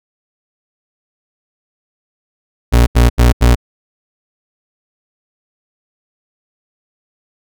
35% pulse tone bursts, 60 Hz, B1, 49 cents flat, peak -4 dBFS, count 4, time 2.72-3.557 s, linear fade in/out 20 ms, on 150 ms, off 79 ms, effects none

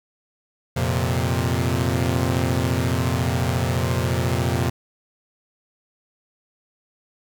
sawtooth chord, F suspended fourth, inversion none, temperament equal, 87.31 / 116.54 / 130.81 Hz, F2 / Bb2 / C3, 0 / 0 / 0 cents, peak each -20 dBFS, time 0.76-4.7 s, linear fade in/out 10 ms, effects 8-bit

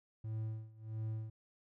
triangle tone with tremolo, 110 Hz, A2, in tune, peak -34 dBFS, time 0.24-1.3 s, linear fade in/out 5 ms, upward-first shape sine, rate 1.5 Hz, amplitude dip 90%, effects none

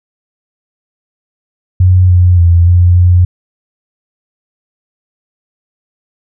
sine tone with pitch steps, 91.6 / 89.5 / 85.8 / 88.5 / 89.2 Hz, F#2 / F2 / F2 / F2 / F2, -17 / +43 / -30 / +23 / +37 cents, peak -3 dBFS, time 1.8-3.25 s, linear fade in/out 5 ms, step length 290 ms, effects none

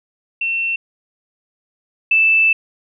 sine tone pair in turn, 2700 / 2641 Hz, E7 / E7, +41 / +3 cents, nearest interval unison, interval 38 cents, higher first, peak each -17 / -10 dBFS, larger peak second, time 0.41-0.76 / 2.11-2.53 s, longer second, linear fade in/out 5 ms, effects none

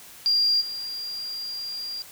sine tone with level steps, 4782 Hz, D8, 30 cents sharp, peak -18 / -30 dBFS, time 0.26-2.02 s, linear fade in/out 0 ms, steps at 0.6 s, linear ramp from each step 20 ms, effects white hiss -46 dBFS RMS until 2.11 s

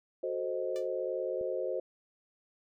sine chord, F# diminished seventh, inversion none, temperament equal, 370 / 440 / 523.3 / 622.3 Hz, F#4 / A4 / C5 / Eb5, 0 / 0 / 0 / 0 cents, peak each -37 / -40 / -34 / -39 dBFS, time 0.23-1.8 s, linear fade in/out 5 ms
5% pulse tone with exponential decay, 588 Hz, D5, 2 cents sharp, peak -33 dBFS, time 0.76-0.88 s, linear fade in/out 0 ms, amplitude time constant 26 ms
click, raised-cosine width 3 ms, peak -39 dBFS, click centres 1.412 s
effects none

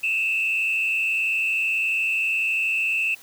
sine tone with frequency modulation, 2637 Hz, E7, in tune, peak -19 dBFS, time 0.03-3.15 s, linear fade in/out 10 ms, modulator 92.2 Hz, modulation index 1, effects tanh soft clip ceiling -17 dBFS + white hiss -48 dBFS RMS until 3.22 s

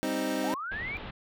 25% pulse chord, C minor, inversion second, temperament equal with one note detuned, 197.02 / 261.6 / 311.1 Hz, G3 / C4 / Eb4, +9 / 0 / 0 cents, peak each -33 / -28 / -28 dBFS, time 0.03-0.54 s, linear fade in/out 0 ms
sine linear sweep, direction up, 698.5 to 2400 Hz, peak -33 dBFS, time 0.44-0.97 s, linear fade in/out 0 ms
pink low-pass noise, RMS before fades -41 dBFS, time 0.71-1.11 s, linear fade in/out 10 ms, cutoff 3800 Hz, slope 48 dB/octave
effects none

